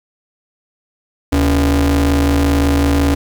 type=ring-modulated tone; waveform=45% pulse; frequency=103.5 Hz; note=G#2; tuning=5 cents flat; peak=-8 dBFS; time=1.32-3.15 s; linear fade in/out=10 ms; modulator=178 Hz; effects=7-bit